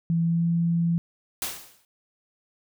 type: tone with pitch glide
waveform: sine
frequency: 166.8 to 168.74 Hz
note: E3 to E3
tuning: +21 to +41 cents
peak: -20 dBFS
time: 0.1-0.98 s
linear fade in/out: 0 ms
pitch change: +20 cents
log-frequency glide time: 0.22-0.45 s
type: noise with exponential decay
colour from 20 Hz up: white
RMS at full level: -27 dBFS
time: 1.42-1.85 s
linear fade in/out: 1 ms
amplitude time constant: 93 ms
effects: none